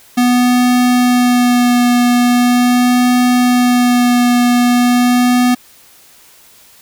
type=tone with vibrato; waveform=square; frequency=245.5 Hz; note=B3; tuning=10 cents flat; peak=-9 dBFS; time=0.17-5.55 s; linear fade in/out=10 ms; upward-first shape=sine; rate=0.41 Hz; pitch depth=14 cents each way; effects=white hiss -44 dBFS RMS until 6.81 s